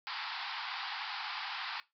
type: band-pass noise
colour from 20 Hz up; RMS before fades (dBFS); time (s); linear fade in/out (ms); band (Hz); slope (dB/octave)
pink; -40; 0.07-1.8; 0; 770 to 5000; 96
effects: noise-tail reverb RT60 0.2 s tail -18 dB re dry